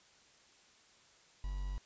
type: tone with quantisation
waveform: triangle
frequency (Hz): 47.33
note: F#1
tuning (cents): +40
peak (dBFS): -34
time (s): 1.44-1.78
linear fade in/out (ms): 0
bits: 9
effects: white hiss -64 dBFS RMS until 1.85 s + resampled to 16000 Hz